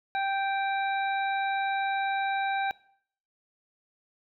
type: harmonic tone with a mistuned harmonic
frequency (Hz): 784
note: G5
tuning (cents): 0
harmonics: 1 / 2 / 3 / 5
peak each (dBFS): -27 / -33 / -37 / -41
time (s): 0.15-2.71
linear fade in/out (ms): 0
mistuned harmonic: 5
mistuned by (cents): -32
effects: noise-tail reverb RT60 0.6 s tail -21 dB re dry